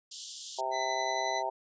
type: high-pass noise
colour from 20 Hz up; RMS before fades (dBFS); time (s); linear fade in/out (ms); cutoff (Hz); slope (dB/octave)
white; -38; 0.11-0.61; 10; 3000; 96
type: harmonic tone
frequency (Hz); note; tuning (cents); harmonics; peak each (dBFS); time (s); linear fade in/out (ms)
130.81; C3; 0; 3 / 4 / 5 / 6 / 7; -41 / -42 / -35 / -36 / -34; 0.58-1.5; 10
type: tone with tremolo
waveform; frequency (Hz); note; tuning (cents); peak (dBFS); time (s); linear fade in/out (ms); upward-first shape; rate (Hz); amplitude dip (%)
20% pulse; 2000; B6; +21; -28; 0.71-1.43; 50; triangle; 11; 30
effects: resampled to 16000 Hz